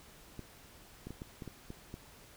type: clicks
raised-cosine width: 3 ms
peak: -30 dBFS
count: 8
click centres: 0.393 / 1.07 / 1.106 / 1.219 / 1.422 / 1.477 / 1.704 / 1.941 s
effects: pink hiss -57 dBFS RMS until 2.36 s